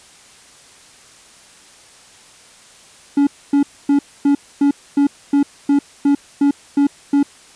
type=tone bursts; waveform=triangle; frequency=283.3 Hz; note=C#4; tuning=38 cents sharp; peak=-8 dBFS; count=12; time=3.17-7.23 s; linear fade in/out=5 ms; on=100 ms; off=260 ms; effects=white hiss -45 dBFS RMS until 7.55 s + resampled to 22050 Hz